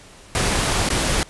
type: noise with dropouts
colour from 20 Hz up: pink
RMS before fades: -20 dBFS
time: 0.35-1.23 s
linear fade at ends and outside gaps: 0 ms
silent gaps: 0.889-0.902 s
effects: pink hiss -45 dBFS RMS until 1.29 s + resampled to 24000 Hz